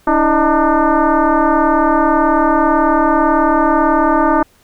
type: tone with frequency modulation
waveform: sine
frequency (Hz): 284.9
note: C#4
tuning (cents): +48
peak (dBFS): -9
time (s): 0.07-4.43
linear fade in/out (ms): 5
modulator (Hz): 304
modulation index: 3.4
effects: pink hiss -52 dBFS RMS until 4.63 s